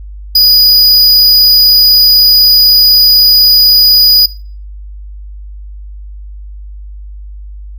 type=tone; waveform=square; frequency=4934 Hz; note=D#8; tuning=15 cents flat; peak=-3 dBFS; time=0.35-4.26 s; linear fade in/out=5 ms; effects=noise-tail reverb RT60 0.4 s tail -19 dB re dry + added 50 Hz sine -24 dBFS peak until 7.78 s